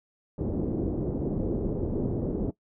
white low-pass noise, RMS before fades -29 dBFS, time 0.38-2.51 s, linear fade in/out 5 ms, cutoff 410 Hz, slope 24 dB/octave, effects noise-tail reverb RT60 0.1 s tail -18 dB re dry

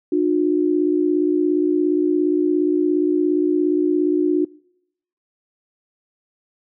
sine tone pair together, 302.3 / 359.5 Hz, D#4 / F#4, -50 / -50 cents, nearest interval minor third, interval 300 cents, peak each -18 dBFS, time 0.12-4.45 s, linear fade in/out 5 ms, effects noise-tail reverb RT60 0.8 s tail -25 dB re dry

